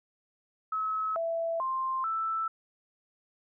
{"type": "tone with pitch steps", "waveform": "sine", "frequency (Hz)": [1289, 664, 1050, 1322], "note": ["E6", "E5", "C6", "E6"], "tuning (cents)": [-39, 12, 6, 5], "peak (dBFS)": -28, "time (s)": [0.72, 2.48], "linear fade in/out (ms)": 5, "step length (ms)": 440, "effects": []}